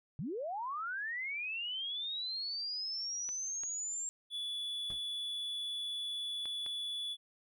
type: linear sweep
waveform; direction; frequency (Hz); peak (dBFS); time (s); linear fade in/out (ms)
sine; up; 121.6 to 7459; -36; 0.19-4.09; 0
type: clicks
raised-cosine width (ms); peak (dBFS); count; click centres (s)
0.3; -33; 4; 3.29 / 3.635 / 6.456 / 6.663
type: tone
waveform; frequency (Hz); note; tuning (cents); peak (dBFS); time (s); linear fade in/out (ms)
triangle; 3434; A7; -43; -35; 4.3-7.17; 50
type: noise with exponential decay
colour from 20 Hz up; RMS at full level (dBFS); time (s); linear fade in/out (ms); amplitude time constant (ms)
brown; -40; 4.9-5.02; 2; 25
effects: none